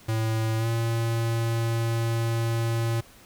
square tone with pitch glide, 111.4 to 115.06 Hz, A2 to A#2, +22 to -22 cents, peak -24 dBFS, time 0.08-3.01 s, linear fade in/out 10 ms, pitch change +56 cents, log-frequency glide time 0.58-0.67 s, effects pink hiss -52 dBFS RMS until 3.25 s

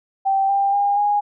sine tone with pitch steps, 779 / 793.5 / 808.3 / 823.4 Hz, G5 / G5 / G#5 / G#5, -11 / +21 / -47 / -15 cents, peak -15 dBFS, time 0.25-1.21 s, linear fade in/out 20 ms, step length 240 ms, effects none

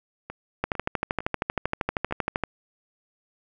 two click trains, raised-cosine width 0.5 ms, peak -9 / -20 dBFS, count 24 / 5, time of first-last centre 0.64-2.437 / 0.3-2.11 s, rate 12.8 / 2.21 Hz, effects none

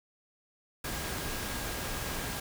sine tone in noise, 1627 Hz, G#6, 36 cents flat, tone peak -47 dBFS, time 0.84-2.4 s, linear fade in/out 5 ms, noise pink, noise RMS -36 dBFS, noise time 0.84-2.4 s, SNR -14 dB, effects none

